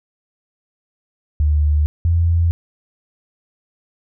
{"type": "tone pair in turn", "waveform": "sine", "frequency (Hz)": [74.7, 84.4], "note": ["D2", "E2"], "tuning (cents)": [30, 41], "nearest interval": "major second", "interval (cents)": 211, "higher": "second", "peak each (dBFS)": -12, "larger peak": "neither", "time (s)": [[1.4, 1.86], [2.05, 2.51]], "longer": "neither", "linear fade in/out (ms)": 0, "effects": []}